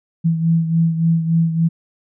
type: beating tone pair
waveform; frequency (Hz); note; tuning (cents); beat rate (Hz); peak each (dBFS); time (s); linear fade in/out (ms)
sine; 164.3 / 167.8; E3 / E3; -5 / +31; 3.5; -14 / -21; 0.24-1.69; 20
effects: none